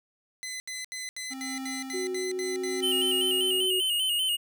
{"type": "tone bursts", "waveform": "15% pulse", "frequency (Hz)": 2026, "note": "B6", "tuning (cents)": 44, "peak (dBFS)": -28, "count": 10, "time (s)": [0.43, 2.805], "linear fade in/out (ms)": 0, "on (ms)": 170, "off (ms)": 75}
{"type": "tone with tremolo", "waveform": "square", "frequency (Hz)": 264.7, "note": "C4", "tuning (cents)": 20, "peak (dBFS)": -34, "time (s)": [1.3, 3.67], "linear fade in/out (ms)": 20, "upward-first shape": "triangle", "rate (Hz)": 0.75, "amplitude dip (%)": 80}
{"type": "tone with pitch glide", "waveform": "sine", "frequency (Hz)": [370, 373], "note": ["F#4", "F#4"], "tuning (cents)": [0, 14], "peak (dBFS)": -29, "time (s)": [1.93, 3.81], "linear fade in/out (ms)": 20, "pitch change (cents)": 14, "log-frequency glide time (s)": [3.29, 3.47]}
{"type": "tone with vibrato", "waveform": "square", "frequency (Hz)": 2960, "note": "F#7", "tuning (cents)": 0, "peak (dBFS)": -25, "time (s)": [2.82, 4.37], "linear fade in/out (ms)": 20, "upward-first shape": "square", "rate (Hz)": 5.1, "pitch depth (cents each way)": 57}
{"effects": []}